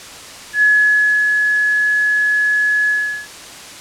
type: tone with ADSR envelope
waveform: sine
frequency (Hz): 1697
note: G#6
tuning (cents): +37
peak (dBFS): -8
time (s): 0.53-3.28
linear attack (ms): 92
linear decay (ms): 630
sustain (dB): -4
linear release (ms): 390
effects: white hiss -34 dBFS RMS until 3.8 s + low-pass 8000 Hz 12 dB/octave